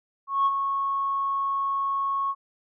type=tone with ADSR envelope; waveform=sine; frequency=1100 Hz; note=C#6; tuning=14 cents flat; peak=-16 dBFS; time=0.27-2.35 s; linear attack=190 ms; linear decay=39 ms; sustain=-7 dB; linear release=49 ms; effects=tanh soft clip ceiling -15 dBFS